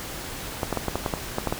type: clicks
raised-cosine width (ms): 1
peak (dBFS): -10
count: 10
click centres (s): 0.632 / 0.727 / 0.773 / 0.883 / 0.956 / 1.062 / 1.138 / 1.384 / 1.473 / 1.525
effects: pink hiss -35 dBFS RMS until 1.59 s